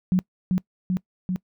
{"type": "tone with echo", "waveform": "sine", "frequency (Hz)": 183.5, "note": "F#3", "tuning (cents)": -14, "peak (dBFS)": -16, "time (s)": [0.12, 0.19], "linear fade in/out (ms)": 0, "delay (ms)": 390, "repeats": 3, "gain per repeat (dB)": -2, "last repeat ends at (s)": 1.36, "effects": ["noise-tail reverb RT60 0.1 s tail -23 dB re dry"]}